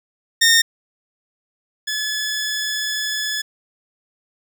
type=tone pair in turn; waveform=15% pulse; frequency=1833 / 1713.6 Hz; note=A#6 / A6; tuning=-30 / -46 cents; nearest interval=minor second; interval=116 cents; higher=first; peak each=-5 / -15 dBFS; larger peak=first; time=0.41-0.62 / 1.87-3.42 s; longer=second; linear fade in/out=10 ms; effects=none